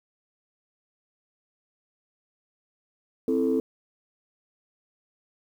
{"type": "chord", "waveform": "sine", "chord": "A minor", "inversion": "first", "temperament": "equal", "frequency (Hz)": [261.6, 329.6, 440], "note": ["C4", "E4", "A4"], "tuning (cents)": [0, 0, 0], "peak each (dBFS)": [-24, -27, -24], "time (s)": [3.28, 3.6], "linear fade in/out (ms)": 2, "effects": ["tanh soft clip ceiling -14 dBFS", "9-bit"]}